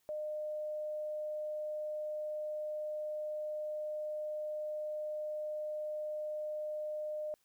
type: tone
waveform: sine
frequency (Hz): 608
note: D#5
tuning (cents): -40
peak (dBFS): -36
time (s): 0.09-7.34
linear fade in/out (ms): 0
effects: white hiss -75 dBFS RMS until 7.44 s